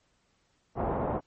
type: low-pass noise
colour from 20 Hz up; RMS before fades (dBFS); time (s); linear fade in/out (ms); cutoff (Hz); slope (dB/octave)
white; -30; 0.75-1.21; 50; 880; 24
effects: pink hiss -71 dBFS RMS until 1.26 s + MP3 32 kbps